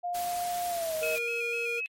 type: tone with pitch glide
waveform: sine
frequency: 706 to 629 Hz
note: F5 to D#5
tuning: +19 to +19 cents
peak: -29 dBFS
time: 0.03-1.17 s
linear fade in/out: 20 ms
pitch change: -200 cents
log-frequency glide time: 0.69-0.97 s
type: noise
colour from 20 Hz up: white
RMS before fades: -39 dBFS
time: 0.14-1.19 s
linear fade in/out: 10 ms
type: tone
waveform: square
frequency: 469.1 Hz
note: A#4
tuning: 11 cents sharp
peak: -34 dBFS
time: 1.01-1.81 s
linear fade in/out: 20 ms
type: tone with vibrato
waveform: sine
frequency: 2502 Hz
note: D#7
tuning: 9 cents sharp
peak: -30 dBFS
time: 1.03-1.86 s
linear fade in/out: 0 ms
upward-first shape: square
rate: 4 Hz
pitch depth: 43 cents each way
effects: MP3 64 kbps